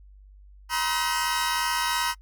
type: tone cluster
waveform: sawtooth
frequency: 955 / 1038 / 1274 / 1529 / 5380 Hz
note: A#5 / C6 / D#6 / G6 / E8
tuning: +42 / -14 / +41 / -44 / +34 cents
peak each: -23 / -29 / -28 / -28 / -32 dBFS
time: 0.69-2.15 s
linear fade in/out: 50 ms
effects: noise-tail reverb RT60 0.1 s tail -25 dB re dry + added 49 Hz sine -47 dBFS peak until 2.21 s